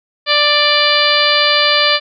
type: harmonic tone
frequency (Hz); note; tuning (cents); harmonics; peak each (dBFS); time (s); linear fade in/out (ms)
589; D5; +5; 1 / 2 / 3 / 4 / 5 / 6 / 7 / 8; -18 / -18 / -18 / -18 / -18 / -18 / -18 / -18; 0.26-2; 50
effects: none